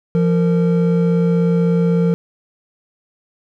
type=tone pair together; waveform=triangle; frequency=171.5 / 458.2 Hz; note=F3 / A#4; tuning=-31 / -30 cents; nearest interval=octave + perfect fourth; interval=1701 cents; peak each=-11 / -17 dBFS; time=0.15-2.14 s; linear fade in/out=0 ms; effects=none